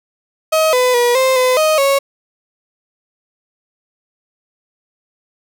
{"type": "tone with pitch steps", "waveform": "35% pulse", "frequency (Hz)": [633, 502, 482.3, 523, 508, 624, 552], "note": ["D#5", "B4", "B4", "C5", "B4", "D#5", "C#5"], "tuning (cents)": [30, 28, -41, -1, 49, 5, -7], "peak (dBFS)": -9, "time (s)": [0.52, 1.99], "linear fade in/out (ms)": 10, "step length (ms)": 210, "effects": []}